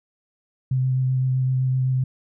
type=tone with vibrato; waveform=sine; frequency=129.7 Hz; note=C3; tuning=15 cents flat; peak=-18 dBFS; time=0.71-2.04 s; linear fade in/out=5 ms; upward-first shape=sine; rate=7.8 Hz; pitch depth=12 cents each way; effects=none